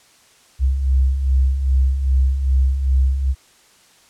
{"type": "beating tone pair", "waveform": "sine", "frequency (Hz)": [64.1, 66.6], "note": ["C2", "C2"], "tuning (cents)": [-35, 31], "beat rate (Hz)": 2.5, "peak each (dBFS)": [-22, -14], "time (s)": [0.59, 3.35], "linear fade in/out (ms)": 50, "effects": ["white hiss -52 dBFS RMS until 4.09 s", "low-pass 9000 Hz 12 dB/octave"]}